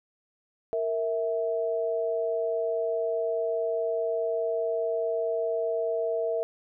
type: tone pair together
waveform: sine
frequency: 462.4 / 654 Hz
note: A#4 / E5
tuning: -14 / -14 cents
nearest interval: tritone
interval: 600 cents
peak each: -28 dBFS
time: 0.73-6.43 s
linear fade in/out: 0 ms
effects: none